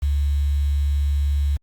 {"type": "tone with quantisation", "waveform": "sine", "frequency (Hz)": 71.4, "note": "D2", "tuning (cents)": -48, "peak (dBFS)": -17, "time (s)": [0.02, 1.57], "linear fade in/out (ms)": 10, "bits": 7, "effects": ["Opus 48 kbps"]}